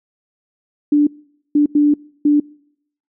sine tone bursts at uneven times, 293.7 Hz, D4, in tune, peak -9 dBFS, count 4, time 0.92-1.07 / 1.55-1.66 / 1.75-1.94 / 2.25-2.4 s, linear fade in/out 5 ms, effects noise-tail reverb RT60 0.7 s tail -25 dB re dry

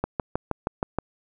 click train, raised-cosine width 1 ms, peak -10 dBFS, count 7, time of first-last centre 0.04-0.986 s, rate 6.34 Hz, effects none

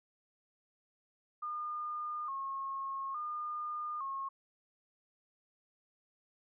sine tone with vibrato, 1148 Hz, D6, 40 cents flat, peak -36 dBFS, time 1.42-4.29 s, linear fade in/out 10 ms, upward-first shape square, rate 0.58 Hz, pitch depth 97 cents each way, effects none

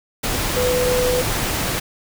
sine tone in noise, 498.2 Hz, B4, 15 cents sharp, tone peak -17 dBFS, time 0.56-1.22 s, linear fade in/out 10 ms, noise pink, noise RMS -22 dBFS, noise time 0.23-1.8 s, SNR +2 dB, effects none

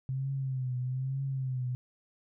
sine tone with vibrato, 130.81 Hz, C3, in tune, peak -30 dBFS, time 0.09-1.75 s, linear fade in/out 0 ms, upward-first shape triangle, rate 1.1 Hz, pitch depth 84 cents each way, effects none

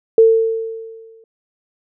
sine tone with exponential decay, 450 Hz, A4, 39 cents sharp, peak -4 dBFS, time 0.18-1.24 s, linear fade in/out 2 ms, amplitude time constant 230 ms, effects none

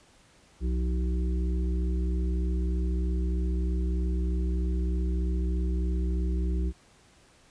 harmonic tone with a mistuned harmonic, 63.2 Hz, B1, 41 cents sharp, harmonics 1 / 3 / 5 / 6, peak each -25 / -35 / -39 / -41 dBFS, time 0.6-6.73 s, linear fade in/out 50 ms, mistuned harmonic 3, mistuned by -110 cents, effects pink hiss -59 dBFS RMS until 7.5 s + resampled to 22050 Hz

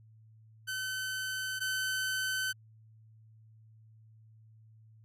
sawtooth tone pair in turn, 1525 / 1525 Hz, G6 / G6, -48 / -48 cents, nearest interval unison, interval 0 cents, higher neither, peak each -30 / -27 dBFS, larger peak second, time 0.67-1.6 / 1.6-2.53 s, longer neither, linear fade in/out 20 ms, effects added 110 Hz sine -55 dBFS peak until 5.04 s + MP3 64 kbps

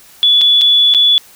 sine tone with dropouts, 3431 Hz, A7, 44 cents flat, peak -6 dBFS, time 0.23-1.18 s, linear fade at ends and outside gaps 0 ms, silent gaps 0.412-0.416 / 0.612-0.617 / 0.939-0.947 s, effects white hiss -42 dBFS RMS until 1.35 s

